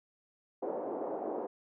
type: band-pass noise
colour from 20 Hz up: pink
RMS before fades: -37 dBFS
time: 0.62-1.47 s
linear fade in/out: 10 ms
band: 340 to 730 Hz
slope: 24 dB/octave
effects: none